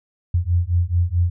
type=beating tone pair; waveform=sine; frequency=85.2 / 89.8 Hz; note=F2 / F2; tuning=-42 / +49 cents; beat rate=4.6 Hz; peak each=-19 dBFS; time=0.34-1.3 s; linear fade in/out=5 ms; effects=none